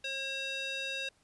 square tone with band-pass filter, 540 Hz, C#5, 45 cents flat, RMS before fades -37 dBFS, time 0.04-1.09 s, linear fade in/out 5 ms, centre 3200 Hz, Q 2.6, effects pink hiss -69 dBFS RMS until 1.23 s + resampled to 24000 Hz

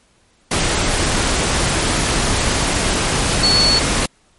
sine tone in noise, 4412 Hz, C#8, 9 cents flat, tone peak -12 dBFS, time 3.43-3.79 s, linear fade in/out 5 ms, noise pink, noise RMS -17 dBFS, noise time 0.51-4.06 s, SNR +2 dB, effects pink hiss -56 dBFS RMS until 4.38 s + MP3 48 kbps

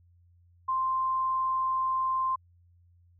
sine tone, 1046.5 Hz, C6, in tune, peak -25 dBFS, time 0.68-2.36 s, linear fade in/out 10 ms, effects added 87 Hz sine -58 dBFS peak until 3.19 s

